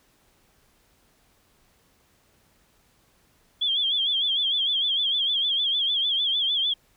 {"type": "tone with vibrato", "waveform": "sine", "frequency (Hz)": 3322, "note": "G#7", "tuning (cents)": 0, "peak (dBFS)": -21, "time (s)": [3.61, 6.74], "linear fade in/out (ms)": 10, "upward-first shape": "sine", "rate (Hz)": 6.6, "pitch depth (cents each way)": 98, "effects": ["pink hiss -63 dBFS RMS until 6.96 s"]}